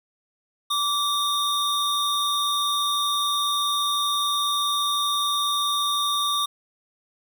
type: tone pair together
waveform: square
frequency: 1161 / 3692 Hz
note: D6 / A#7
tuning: -20 / -17 cents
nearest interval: octave + minor sixth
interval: 2003 cents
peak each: -25 dBFS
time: 0.7-6.46 s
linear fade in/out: 10 ms
effects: none